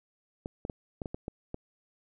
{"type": "clicks", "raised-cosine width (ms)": 2, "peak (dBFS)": -22, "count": 8, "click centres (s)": [0.459, 0.651, 0.698, 1.018, 1.058, 1.145, 1.281, 1.544], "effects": []}